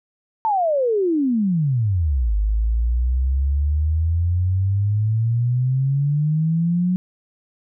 sine exponential two-way sweep, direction down then up, 911 to 50.6 to 184.1 Hz, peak -16 dBFS, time 0.45-6.96 s, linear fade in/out 0 ms, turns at 2.35 s, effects none

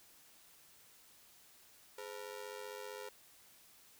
sawtooth ring-modulated tone, 466.2 Hz, A#4, in tune, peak -38 dBFS, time 1.98-3.09 s, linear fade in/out 5 ms, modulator 47.7 Hz, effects white hiss -63 dBFS RMS until 3.99 s

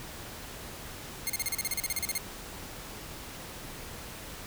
5% pulse tone bursts, 2130 Hz, C7, 30 cents sharp, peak -18 dBFS, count 15, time 1.27-2.178 s, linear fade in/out 0 ms, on 26 ms, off 37 ms, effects pink hiss -43 dBFS RMS until 4.46 s

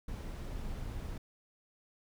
brown noise, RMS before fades -40 dBFS, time 0.08-1.18 s, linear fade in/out 5 ms, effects none

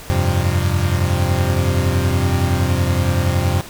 40% pulse chord, F suspended second, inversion none, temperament equal, 87.31 / 98 / 130.81 Hz, F2 / G2 / C3, 0 / 0 / 0 cents, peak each -17 / -19 / -20 dBFS, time 0.1-3.61 s, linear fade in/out 0 ms, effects pink hiss -36 dBFS RMS until 3.69 s

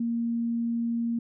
sine tone, 233.1 Hz, A#3, in tune, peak -25 dBFS, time 0-1.19 s, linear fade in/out 5 ms, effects none

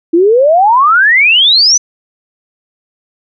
sine exponential sweep, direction up, 321.9 to 6150 Hz, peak -4 dBFS, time 0.13-1.78 s, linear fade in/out 10 ms, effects none

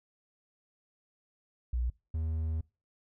sine / triangle tone pair in turn, 60.4 / 79.89 Hz, B1 / D#2, -38 / +46 cents, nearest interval perfect fourth, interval 484 cents, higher second, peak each -28 dBFS, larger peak neither, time 1.73-1.9 / 2.14-2.61 s, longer second, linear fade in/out 5 ms, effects noise-tail reverb RT60 0.3 s tail -24 dB re dry

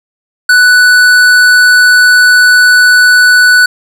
sine tone with tanh clipping, 1486 Hz, F#6, 7 cents sharp, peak -4 dBFS, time 0.49-3.66 s, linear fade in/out 5 ms, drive 15 dB, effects none

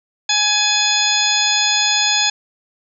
harmonic tone with a mistuned harmonic, 837 Hz, G#5, 13 cents sharp, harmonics 1 / 2 / 3 / 4 / 5 / 6 / 8, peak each -24 / -24 / -22 / -19 / -22 / -22 / -20 dBFS, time 0.29-2.3 s, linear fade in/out 5 ms, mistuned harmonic 4, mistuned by +47 cents, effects none

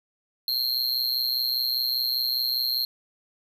square tone with amplitude modulation, 4216 Hz, C8, 12 cents sharp, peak -20 dBFS, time 0.48-2.85 s, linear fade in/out 2 ms, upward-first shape sine, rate 125 Hz, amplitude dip 90%, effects none

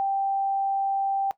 sine tone, 785 Hz, G5, 2 cents sharp, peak -22 dBFS, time 0-1.31 s, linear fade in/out 0 ms, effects noise-tail reverb RT60 0.1 s tail -17 dB re dry

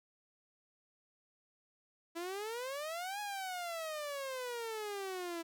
sawtooth exponential two-way sweep, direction up then down, 329.4 to 838 to 329.4 Hz, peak -35 dBFS, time 2.15-5.43 s, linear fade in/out 20 ms, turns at 3.2 s, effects none

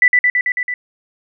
sine tone with echo, 1981 Hz, B6, 5 cents sharp, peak -6 dBFS, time 0.02-0.08 s, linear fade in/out 2 ms, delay 110 ms, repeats 6, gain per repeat -2 dB, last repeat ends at 0.74 s, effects none

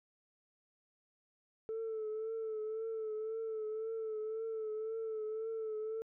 sine tone with vibrato, 440 Hz, A4, in tune, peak -35 dBFS, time 1.69-6.02 s, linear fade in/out 0 ms, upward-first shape triangle, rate 1.9 Hz, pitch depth 47 cents each way, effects tanh soft clip ceiling -34 dBFS

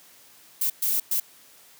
violet noise bursts at uneven times, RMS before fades -24 dBFS, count 3, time 0.61-0.7 / 0.82-1 / 1.11-1.2 s, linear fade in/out 5 ms, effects white hiss -53 dBFS RMS until 1.79 s + high-pass 100 Hz 12 dB/octave

